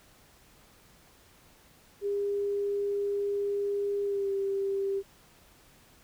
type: tone with pitch glide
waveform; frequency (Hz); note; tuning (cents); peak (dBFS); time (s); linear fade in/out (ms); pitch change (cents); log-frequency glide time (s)
sine; 404 to 393.2; G#4 to G4; -48 to +5; -27; 2.01-5.03; 50; -47; 4.04-4.31
effects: pink hiss -59 dBFS RMS until 6.03 s